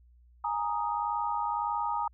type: chord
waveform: sine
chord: Ab suspended second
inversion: none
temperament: equal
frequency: 830.6 / 932.3 / 1244.5 Hz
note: Ab5 / Bb5 / Eb6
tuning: 0 / 0 / 0 cents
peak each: -33 / -31 / -34 dBFS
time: 0.44-2.08 s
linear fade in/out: 5 ms
effects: added 60 Hz sine -56 dBFS peak until 2.13 s